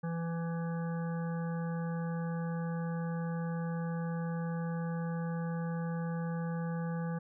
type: harmonic tone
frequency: 167.2 Hz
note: E3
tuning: 25 cents sharp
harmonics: 1 / 3 / 5 / 7 / 9 / 10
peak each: -33 / -43 / -47 / -50 / -52 / -53 dBFS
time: 0.03-7.19 s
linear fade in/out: 10 ms
effects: none